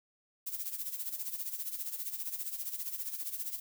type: noise with tremolo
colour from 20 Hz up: violet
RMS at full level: -36 dBFS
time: 0.46-3.6 s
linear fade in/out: 10 ms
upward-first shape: sine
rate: 15 Hz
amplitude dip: 70%
effects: none

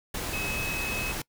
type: tone in noise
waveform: sine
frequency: 2567 Hz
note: E7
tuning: 47 cents flat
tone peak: -32 dBFS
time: 0.33-1.12 s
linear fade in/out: 5 ms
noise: pink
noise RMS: -33 dBFS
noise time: 0.14-1.22 s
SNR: -2 dB
effects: noise-tail reverb RT60 0.1 s tail -23 dB re dry

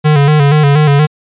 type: tone with vibrato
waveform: square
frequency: 146.83 Hz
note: D3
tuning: in tune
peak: -6 dBFS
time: 0.04-1.07 s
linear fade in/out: 20 ms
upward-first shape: square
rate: 4.2 Hz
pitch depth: 61 cents each way
effects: resampled to 8000 Hz

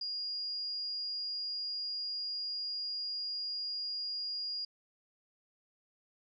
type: tone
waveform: sine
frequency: 4847 Hz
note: D#8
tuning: 46 cents flat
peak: -35 dBFS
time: 0.01-4.65 s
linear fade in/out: 5 ms
effects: none

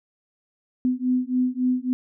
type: beating tone pair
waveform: sine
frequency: 250.8 / 254.4 Hz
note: B3 / C4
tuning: +27 / -48 cents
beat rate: 3.6 Hz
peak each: -23 dBFS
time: 0.85-1.93 s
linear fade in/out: 0 ms
effects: none

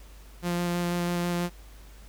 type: tone with vibrato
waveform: sawtooth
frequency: 174.61 Hz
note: F3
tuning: in tune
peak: -22 dBFS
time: 0.42-1.5 s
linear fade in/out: 50 ms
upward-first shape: square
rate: 6.1 Hz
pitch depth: 8 cents each way
effects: added 50 Hz sine -46 dBFS peak until 2.08 s + pink hiss -55 dBFS RMS until 2.08 s

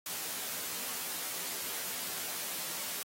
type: noise with comb filter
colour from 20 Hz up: white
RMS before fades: -38 dBFS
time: 0.06-3.03 s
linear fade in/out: 2 ms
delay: 14 ms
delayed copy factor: -0.8
effects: high-pass 150 Hz 12 dB/octave + AAC 48 kbps

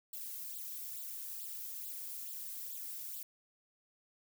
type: noise with flanger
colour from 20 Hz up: violet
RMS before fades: -44 dBFS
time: 0.13-3.23 s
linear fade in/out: 2 ms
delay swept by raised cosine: 0.24 to 1.94 ms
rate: 2.3 Hz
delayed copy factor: +0.85
effects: none

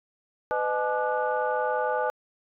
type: tone cluster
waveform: sine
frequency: 503 / 614 / 858 / 1192 / 1472 Hz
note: B4 / D#5 / A5 / D6 / F#6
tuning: +32 / -23 / -44 / +25 / -9 cents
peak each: -28 / -30 / -28 / -34 / -33 dBFS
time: 0.51-2.1 s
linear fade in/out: 0 ms
effects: tanh soft clip ceiling -13 dBFS

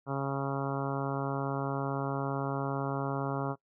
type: harmonic tone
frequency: 137.7 Hz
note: C#3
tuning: 11 cents flat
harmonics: 1 / 2 / 3 / 4 / 5 / 6 / 7 / 8 / 9 / 10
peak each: -34 / -37 / -39 / -40 / -41 / -42 / -42 / -43 / -44 / -44 dBFS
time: 0.06-3.56 s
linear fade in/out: 50 ms
effects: noise-tail reverb RT60 0.1 s tail -22 dB re dry

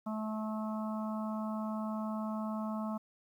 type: harmonic tone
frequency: 216.7 Hz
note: A3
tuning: 26 cents flat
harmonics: 1 / 3 / 4 / 5 / 6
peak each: -35 / -43 / -46 / -45 / -48 dBFS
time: 0.06-2.98 s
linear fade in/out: 10 ms
effects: 11-bit

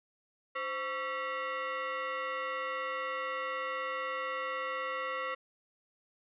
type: tone with frequency modulation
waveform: sine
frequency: 300 Hz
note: D4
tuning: 37 cents sharp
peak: -33 dBFS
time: 0.55-5.35 s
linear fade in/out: 10 ms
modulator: 821 Hz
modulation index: 2.5
effects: none

